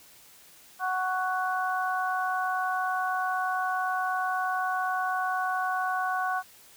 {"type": "harmonic tone", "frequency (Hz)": 371, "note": "F#4", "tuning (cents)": 5, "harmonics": [2, 3, 4], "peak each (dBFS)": [-29, -31, -31], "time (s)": [0.79, 6.43], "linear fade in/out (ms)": 50, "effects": ["white hiss -54 dBFS RMS until 6.76 s"]}